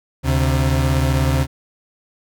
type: tone pair together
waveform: 35% pulse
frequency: 74.6 / 132.92 Hz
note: D2 / C3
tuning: +28 / +28 cents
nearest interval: minor seventh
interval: 1000 cents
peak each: -16 dBFS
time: 0.23-1.47 s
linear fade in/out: 50 ms
effects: none